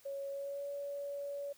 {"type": "tone with pitch glide", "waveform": "sine", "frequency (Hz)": [554.4, 567], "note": ["C#5", "C#5"], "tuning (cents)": [0, 39], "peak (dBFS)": -38, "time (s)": [0.05, 1.53], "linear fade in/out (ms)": 10, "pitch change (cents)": 39, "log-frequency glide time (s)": [0.3, 0.68], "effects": ["white hiss -64 dBFS RMS until 1.57 s"]}